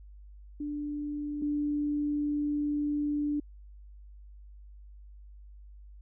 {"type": "tone pair in turn", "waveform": "sine", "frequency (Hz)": [293.7, 293.7], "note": ["D4", "D4"], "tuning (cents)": [0, 0], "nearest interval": "unison", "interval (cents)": 0, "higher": "neither", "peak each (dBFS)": [-32, -27], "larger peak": "second", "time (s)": [[0.6, 1.42], [1.42, 3.4]], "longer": "second", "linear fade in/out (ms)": 5, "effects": ["added 50 Hz sine -47 dBFS peak until 6.01 s"]}